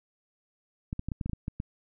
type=clicks; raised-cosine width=5 ms; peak=-20 dBFS; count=10; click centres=0.929 / 0.994 / 1.086 / 1.118 / 1.212 / 1.26 / 1.296 / 1.333 / 1.481 / 1.601 s; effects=none